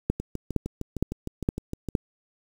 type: two click trains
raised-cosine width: 3 ms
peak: -18 / -9 dBFS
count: 12 / 5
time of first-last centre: 0.2-1.887 / 0.1-1.952 s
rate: 6.52 / 2.16 Hz
effects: 7-bit